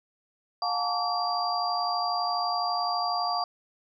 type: tone cluster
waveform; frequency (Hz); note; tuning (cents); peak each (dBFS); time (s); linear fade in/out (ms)
sine; 713 / 848 / 900 / 1143 / 4745; F5 / G#5 / A5 / D6 / D8; +36 / +36 / +39 / -47 / +17; -29 / -35 / -36 / -31 / -32; 0.62-3.44; 2
effects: none